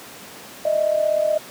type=tone pair together; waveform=sine; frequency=611 / 647.3 Hz; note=D#5 / E5; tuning=-32 / -32 cents; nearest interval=minor second; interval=100 cents; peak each=-18 / -22 dBFS; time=0.65-1.38 s; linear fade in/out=5 ms; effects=pink hiss -39 dBFS RMS until 1.5 s + high-pass 200 Hz 12 dB/octave